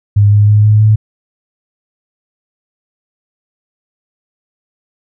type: tone with pitch steps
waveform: sine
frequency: 102.5 / 103.81 / 105.14 / 106.48 / 107.84 Hz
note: G#2 / G#2 / G#2 / G#2 / A2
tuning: -22 / 0 / +22 / +44 / -34 cents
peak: -4 dBFS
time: 0.16-0.96 s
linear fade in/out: 10 ms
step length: 160 ms
effects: none